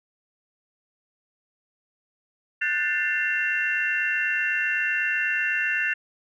sine tone cluster, 1471 / 1559 / 1767 / 2099 / 2728 Hz, F#6 / G6 / A6 / C7 / F7, -11 / -10 / +7 / +5 / -41 cents, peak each -30 / -31 / -25 / -33 / -27 dBFS, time 2.61-5.94 s, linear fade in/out 10 ms, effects tanh soft clip ceiling -11 dBFS

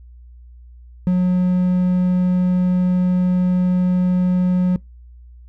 triangle tone, 181.3 Hz, F#3, 35 cents flat, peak -11 dBFS, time 1.07-4.76 s, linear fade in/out 0 ms, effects noise-tail reverb RT60 0.2 s tail -24 dB re dry + added 60 Hz sine -39 dBFS peak until 5.48 s

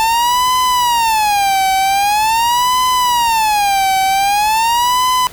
45% pulse tone with vibrato, 880 Hz, A5, in tune, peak -11 dBFS, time 0-5.27 s, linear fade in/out 0 ms, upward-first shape sine, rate 0.44 Hz, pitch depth 240 cents each way, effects added 50 Hz sine -43 dBFS peak until 5.32 s + pink hiss -36 dBFS RMS until 5.32 s

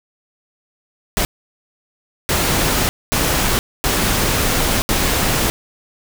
pink noise bursts at uneven times, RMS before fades -17 dBFS, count 5, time 1.17-1.25 / 2.29-2.89 / 3.12-3.59 / 3.84-4.82 / 4.89-5.5 s, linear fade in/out 0 ms, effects none

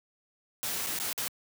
white noise with dropouts, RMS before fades -33 dBFS, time 0.63-1.28 s, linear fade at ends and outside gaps 0 ms, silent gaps 0.864-0.869 / 0.988-0.999 / 1.129-1.178 s, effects high-pass 100 Hz 12 dB/octave

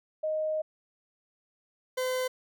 sine / 40% pulse tone pair in turn, 622.3 / 511.2 Hz, D#5 / C5, 0 / -40 cents, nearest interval minor third, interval 340 cents, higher first, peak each -27 dBFS, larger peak neither, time 0.23-0.62 / 1.97-2.28 s, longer first, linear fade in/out 10 ms, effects none

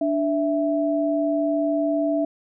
sine tone pair together, 293.7 / 659.3 Hz, D4 / E5, 0 / 0 cents, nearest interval octave + major second, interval 1400 cents, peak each -22 dBFS, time 0.01-2.25 s, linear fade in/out 5 ms, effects none

